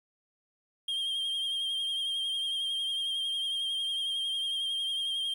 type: tone with vibrato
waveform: triangle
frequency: 3203 Hz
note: G7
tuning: 37 cents sharp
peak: -28 dBFS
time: 0.88-5.34 s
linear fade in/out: 5 ms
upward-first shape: sine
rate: 11 Hz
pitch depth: 32 cents each way
effects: 10-bit